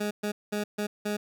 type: tone bursts at uneven times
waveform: 20% pulse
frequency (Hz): 208.2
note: G#3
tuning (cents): +5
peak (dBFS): -23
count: 5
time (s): 0-0.11 / 0.23-0.32 / 0.52-0.64 / 0.78-0.87 / 1.05-1.17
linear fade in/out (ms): 10
effects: none